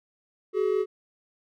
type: tone pair together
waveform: triangle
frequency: 378.5 / 424.9 Hz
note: F#4 / G#4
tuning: +39 / +40 cents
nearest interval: major second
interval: 201 cents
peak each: -23 dBFS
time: 0.53-0.86 s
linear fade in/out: 50 ms
effects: none